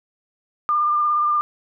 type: tone with vibrato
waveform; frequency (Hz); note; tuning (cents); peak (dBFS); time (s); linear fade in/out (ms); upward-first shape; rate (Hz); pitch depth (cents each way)
sine; 1200; D6; +37; -16; 0.69-1.41; 0; sine; 17; 17
effects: none